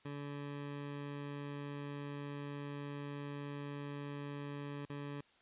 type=tone with dropouts; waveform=20% pulse; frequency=143.4 Hz; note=D3; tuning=41 cents flat; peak=-37 dBFS; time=0.05-5.21 s; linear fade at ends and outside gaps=5 ms; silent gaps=4.855-4.897 s; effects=white hiss -68 dBFS RMS until 5.41 s + resampled to 8000 Hz